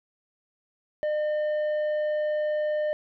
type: tone with tanh clipping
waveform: sine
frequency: 605 Hz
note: D#5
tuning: 49 cents flat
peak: -25 dBFS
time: 1.03-2.93 s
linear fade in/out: 0 ms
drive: 6 dB
effects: none